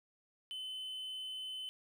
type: tone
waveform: triangle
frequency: 3041 Hz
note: F#7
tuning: 47 cents sharp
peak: -39 dBFS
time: 0.51-1.69 s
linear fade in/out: 0 ms
effects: none